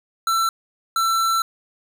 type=tone bursts at uneven times; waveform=square; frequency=1340 Hz; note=E6; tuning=28 cents sharp; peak=-18 dBFS; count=2; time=0.27-0.49 / 0.96-1.42 s; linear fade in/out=2 ms; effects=none